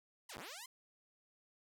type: linear two-way sweep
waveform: 5% pulse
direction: down then up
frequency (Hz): 1065 to 61.74 to 1065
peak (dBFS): -36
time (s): 0.29-0.66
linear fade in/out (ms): 5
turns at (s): 0.37
effects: none